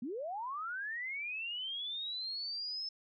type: linear sweep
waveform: sine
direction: up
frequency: 216.2 to 5274 Hz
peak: -37 dBFS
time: 0.02-2.89 s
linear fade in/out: 5 ms
effects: none